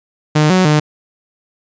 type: tone with pitch steps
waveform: sawtooth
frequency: 152.2 / 185.3 / 151.2 Hz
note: D#3 / F#3 / D#3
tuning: -38 / +3 / -49 cents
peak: -5 dBFS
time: 0.35-0.8 s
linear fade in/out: 10 ms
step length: 150 ms
effects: resampled to 16000 Hz